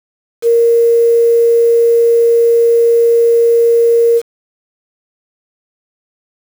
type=tone with quantisation; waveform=sine; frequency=466.2 Hz; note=A#4; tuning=in tune; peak=-6 dBFS; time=0.42-4.22 s; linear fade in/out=50 ms; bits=5; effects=none